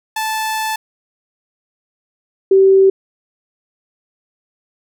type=tone pair in turn; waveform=sawtooth / sine; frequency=875 / 385.7 Hz; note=A5 / G4; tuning=-10 / -28 cents; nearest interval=octave + major second; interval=1418 cents; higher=first; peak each=-14 / -6 dBFS; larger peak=second; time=0.16-0.76 / 2.51-2.9 s; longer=first; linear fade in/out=5 ms; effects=none